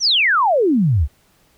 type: exponential sweep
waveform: sine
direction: down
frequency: 6210 to 62.5 Hz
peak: -12 dBFS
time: 0-1.08 s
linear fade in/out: 50 ms
effects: pink hiss -57 dBFS RMS until 1.57 s